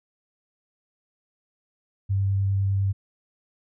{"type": "tone with vibrato", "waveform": "sine", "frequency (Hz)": 98, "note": "G2", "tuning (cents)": 0, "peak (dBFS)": -20, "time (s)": [2.09, 2.93], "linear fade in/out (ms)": 20, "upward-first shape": "sine", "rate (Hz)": 9.9, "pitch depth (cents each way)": 9, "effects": []}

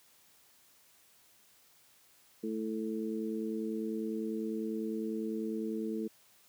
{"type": "harmonic tone", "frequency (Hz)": 110, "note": "A2", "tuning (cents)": 0, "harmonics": [2, 3, 4], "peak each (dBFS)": [-36, -38, -39], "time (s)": [2.43, 6.08], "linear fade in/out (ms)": 10, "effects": ["white hiss -64 dBFS RMS until 6.48 s", "high-pass 60 Hz 12 dB/octave"]}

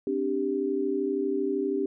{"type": "chord", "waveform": "sine", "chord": "C suspended second", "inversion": "none", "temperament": "just", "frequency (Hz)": [261.6, 294.3, 392.4], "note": ["C4", "D4", "G4"], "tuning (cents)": [0, 4, 2], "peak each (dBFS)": [-32, -30, -27], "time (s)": [0.07, 1.86], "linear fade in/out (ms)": 2, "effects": []}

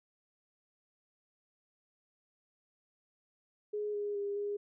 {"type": "tone with pitch steps", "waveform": "sine", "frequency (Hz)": [418.3, 411.7, 404.2, 409.4], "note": ["G#4", "G#4", "G#4", "G#4"], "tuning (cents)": [12, -15, -47, -25], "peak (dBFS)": -33, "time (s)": [3.73, 4.57], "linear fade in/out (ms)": 10, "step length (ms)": 210, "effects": []}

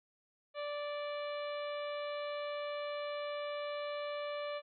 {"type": "harmonic tone with a mistuned harmonic", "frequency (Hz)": 585, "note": "D5", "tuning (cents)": -7, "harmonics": [1, 2, 3, 4, 5, 6, 7], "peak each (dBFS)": [-38, -45, -51, -50, -53, -54, -56], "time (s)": [0.54, 4.62], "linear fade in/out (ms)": 50, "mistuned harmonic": 7, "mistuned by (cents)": -19, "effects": []}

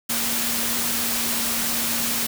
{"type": "tone in noise", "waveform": "sine", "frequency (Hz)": 233.1, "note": "A#3", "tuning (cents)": 0, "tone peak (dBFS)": -33, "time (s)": [0.09, 2.27], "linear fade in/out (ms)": 10, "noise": "white", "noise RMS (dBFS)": -24, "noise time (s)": [0.09, 2.27], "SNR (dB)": -12, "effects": []}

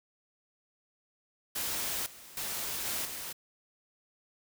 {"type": "noise with level steps", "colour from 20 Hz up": "white", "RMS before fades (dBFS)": [-34, -51, -36, -34, -40], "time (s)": [1.55, 3.33], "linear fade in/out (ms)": 10, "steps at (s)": [2.06, 2.37, 2.85, 3.05], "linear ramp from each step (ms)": 2, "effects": []}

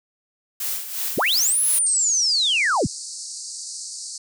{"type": "noise with tremolo", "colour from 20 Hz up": "blue", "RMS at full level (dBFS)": -25, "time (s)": [0.6, 1.79], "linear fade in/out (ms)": 5, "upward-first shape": "sine", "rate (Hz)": 2.8, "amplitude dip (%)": 65}
{"type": "linear two-way sweep", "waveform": "sine", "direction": "up then down", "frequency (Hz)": [35.93, 10860, 35.93], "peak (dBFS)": -17, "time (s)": [1.17, 2.87], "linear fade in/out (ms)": 10, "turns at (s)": 1.62}
{"type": "band-pass noise", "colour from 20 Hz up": "white", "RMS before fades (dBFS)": -34, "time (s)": [1.86, 4.18], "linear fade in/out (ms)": 5, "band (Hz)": [4300, 9200], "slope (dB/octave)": 96}
{"effects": []}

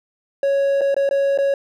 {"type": "tone with dropouts", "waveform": "triangle", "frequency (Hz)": 554.4, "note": "C#5", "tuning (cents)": 0, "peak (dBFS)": -13, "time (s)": [0.43, 1.54], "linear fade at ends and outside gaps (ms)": 2, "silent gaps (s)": [[0.81, 0.815], [0.944, 0.965], [1.091, 1.11], [1.376, 1.386]], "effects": []}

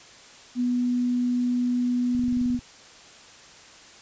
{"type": "tone", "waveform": "sine", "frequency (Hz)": 245.8, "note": "B3", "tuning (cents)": -8, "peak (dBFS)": -21, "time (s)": [0.55, 2.6], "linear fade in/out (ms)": 50}
{"type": "click train", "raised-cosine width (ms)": 5, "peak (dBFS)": -27, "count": 11, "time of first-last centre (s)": [2.15, 2.591], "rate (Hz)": 22.7}
{"effects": ["white hiss -48 dBFS RMS until 4.01 s", "resampled to 16000 Hz"]}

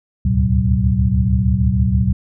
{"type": "tone cluster", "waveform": "sine", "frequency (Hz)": [69.8, 76.2, 108.5, 123.2, 189], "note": ["C#2", "D#2", "A2", "B2", "F#3"], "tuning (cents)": [13, -36, -24, -4, 37], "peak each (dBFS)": -19, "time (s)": [0.25, 2.13], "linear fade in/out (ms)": 5, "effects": []}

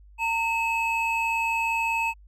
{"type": "tone pair together", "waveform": "triangle", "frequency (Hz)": [912.9, 2582], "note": ["A#5", "E7"], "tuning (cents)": [-36, -37], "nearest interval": "octave + tritone", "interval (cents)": 1799, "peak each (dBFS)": -24, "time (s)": [0.18, 2.14], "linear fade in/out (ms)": 50, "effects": ["added 50 Hz sine -48 dBFS peak until 2.27 s"]}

